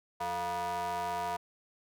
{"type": "ring-modulated tone", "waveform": "square", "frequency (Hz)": 130.81, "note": "C3", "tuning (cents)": 0, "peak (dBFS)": -30, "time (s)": [0.2, 1.37], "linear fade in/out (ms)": 10, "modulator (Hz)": 832, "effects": []}